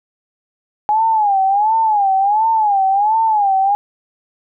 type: tone with vibrato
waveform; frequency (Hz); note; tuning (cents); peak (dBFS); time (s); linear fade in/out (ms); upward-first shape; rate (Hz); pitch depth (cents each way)
sine; 830.6; G#5; 0; -11; 0.89-3.75; 0; sine; 1.4; 140
effects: none